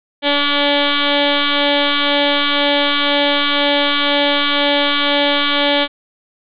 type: tone with frequency modulation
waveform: sine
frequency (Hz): 1434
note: F6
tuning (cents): +45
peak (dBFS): -12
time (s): 0.22-5.88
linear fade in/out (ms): 50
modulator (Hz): 287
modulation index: 7.9
effects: none